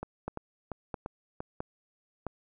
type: two click trains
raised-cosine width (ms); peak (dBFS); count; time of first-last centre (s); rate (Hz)
1; -20 / -22; 4 / 5; 0.28-2.267 / 0.03-1.405; 1.51 / 2.91
effects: none